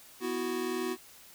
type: chord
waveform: square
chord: B suspended fourth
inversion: none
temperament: equal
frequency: 246.9 / 329.6 / 370 Hz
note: B3 / E4 / F#4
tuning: 0 / 0 / 0 cents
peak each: -38 / -38 / -34 dBFS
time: 0.2-0.97 s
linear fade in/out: 50 ms
effects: white hiss -54 dBFS RMS until 1.34 s